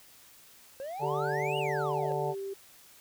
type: exponential two-way sweep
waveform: triangle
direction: up then down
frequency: 523.3 to 2960 to 523.3 Hz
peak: -34 dBFS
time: 0.8-2.12 s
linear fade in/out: 0 ms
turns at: 1.58 s
type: harmonic tone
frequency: 146.83 Hz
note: D3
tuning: in tune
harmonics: 1 / 3 / 4 / 5 / 6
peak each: -36 / -36 / -36 / -36 / -36 dBFS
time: 0.99-2.35 s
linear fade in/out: 50 ms
type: tone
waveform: sine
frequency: 391.5 Hz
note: G4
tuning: 2 cents flat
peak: -34 dBFS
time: 1.02-2.54 s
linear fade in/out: 10 ms
effects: white hiss -56 dBFS RMS until 3 s